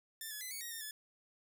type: tone with pitch steps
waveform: 5% pulse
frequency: 1782 / 1700 / 2021 / 2230 / 1881 / 1822 / 1723 Hz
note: A6 / G#6 / B6 / C#7 / A#6 / A#6 / A6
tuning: +22 / +40 / +39 / +10 / +15 / -40 / -37 cents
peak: -32 dBFS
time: 0.21-0.91 s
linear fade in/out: 2 ms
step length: 100 ms
effects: none